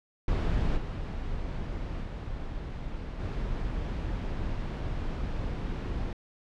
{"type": "noise with level steps", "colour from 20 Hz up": "brown", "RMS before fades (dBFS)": [-27, -34, -36, -32], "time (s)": [0.28, 6.13], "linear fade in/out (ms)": 2, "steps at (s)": [0.76, 2.02, 3.19], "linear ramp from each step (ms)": 20, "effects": ["low-pass 4000 Hz 12 dB/octave"]}